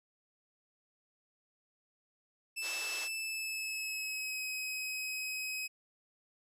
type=tone with pitch glide; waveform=sawtooth; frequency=2637 to 2537 Hz; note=E7 to D#7; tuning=0 to +33 cents; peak=-33 dBFS; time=2.56-5.68 s; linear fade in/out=20 ms; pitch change=-67 cents; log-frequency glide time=3.14-4.43 s
type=band-pass noise; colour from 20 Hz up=white; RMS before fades=-44 dBFS; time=2.61-3.09 s; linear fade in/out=50 ms; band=330 to 7000 Hz; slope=48 dB/octave
effects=resampled to 32000 Hz